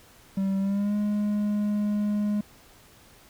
triangle tone with pitch glide, 193.9 to 207.8 Hz, G3 to G#3, -19 to +1 cents, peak -21 dBFS, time 0.37-2.41 s, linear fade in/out 5 ms, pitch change +120 cents, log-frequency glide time 0.59-0.95 s, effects pink hiss -54 dBFS RMS until 3.29 s

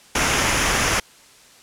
pink noise with comb filter, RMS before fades -19 dBFS, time 0.15-1 s, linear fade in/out 5 ms, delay 0.24 ms, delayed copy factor -0.5, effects white hiss -49 dBFS RMS until 1.62 s + low-pass 9000 Hz 12 dB/octave

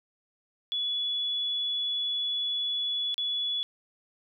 sine tone with dropouts, 3411 Hz, G#7, 46 cents sharp, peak -27 dBFS, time 0.72-3.63 s, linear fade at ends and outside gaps 0 ms, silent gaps 3.143-3.18 s, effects none

